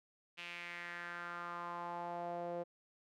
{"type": "tone with band-pass filter sweep", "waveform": "sawtooth", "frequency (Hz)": 173.3, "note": "F3", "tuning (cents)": -13, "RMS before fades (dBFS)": -44, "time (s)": [0.37, 2.64], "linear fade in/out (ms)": 20, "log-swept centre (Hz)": [2700, 540], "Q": 3.6, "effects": []}